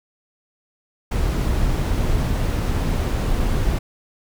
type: noise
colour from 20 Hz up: brown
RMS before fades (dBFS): -20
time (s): 1.11-3.79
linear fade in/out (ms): 10
effects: none